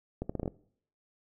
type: accelerating click train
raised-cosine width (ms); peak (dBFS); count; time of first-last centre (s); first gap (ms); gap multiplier
2; -20; 7; 0.22-0.478; 75; 0.77
effects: noise-tail reverb RT60 0.6 s tail -21 dB re dry